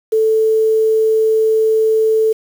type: tone with quantisation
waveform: sine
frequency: 440 Hz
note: A4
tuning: in tune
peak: -10 dBFS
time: 0.12-2.33 s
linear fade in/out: 10 ms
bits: 6
effects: none